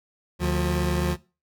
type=tone pair together; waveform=25% pulse; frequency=74.76 / 177.8 Hz; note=D2 / F3; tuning=+31 / +31 cents; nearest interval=octave + minor third; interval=1500 cents; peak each=-21 dBFS; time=0.39-1.17 s; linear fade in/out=50 ms; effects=noise-tail reverb RT60 0.3 s tail -20 dB re dry